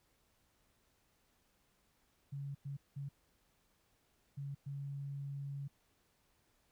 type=tone bursts at uneven times; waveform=sine; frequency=140.1 Hz; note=C#3; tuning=19 cents sharp; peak=-40 dBFS; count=5; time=2.32-2.55 / 2.65-2.77 / 2.96-3.09 / 4.37-4.55 / 4.66-5.68 s; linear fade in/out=10 ms; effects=pink hiss -75 dBFS RMS until 6.71 s